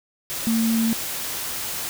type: tone in noise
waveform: sine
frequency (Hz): 226.4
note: A3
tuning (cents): +50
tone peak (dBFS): -18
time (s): 0.47-0.93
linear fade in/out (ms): 0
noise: white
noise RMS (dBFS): -29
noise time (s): 0.3-1.89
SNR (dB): +8
effects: none